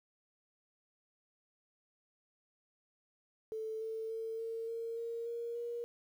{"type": "tone with pitch steps", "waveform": "sine", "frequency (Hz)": [440, 444.6, 449.2, 453.9, 458.7, 463.5, 468.3, 473.2], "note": ["A4", "A4", "A4", "A#4", "A#4", "A#4", "A#4", "A#4"], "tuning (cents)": [0, 18, 36, -46, -28, -10, 8, 26], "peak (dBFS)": -37, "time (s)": [3.52, 5.84], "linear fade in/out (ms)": 0, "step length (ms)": 290, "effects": ["11-bit"]}